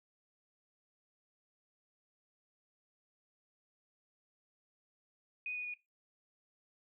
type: tone with pitch steps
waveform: sine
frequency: 2489 / 2472 / 2455 Hz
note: D#7 / D#7 / D#7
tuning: 0 / -12 / -24 cents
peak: -37 dBFS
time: 5.46-5.739 s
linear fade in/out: 2 ms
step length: 93 ms
effects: noise-tail reverb RT60 0.2 s tail -18 dB re dry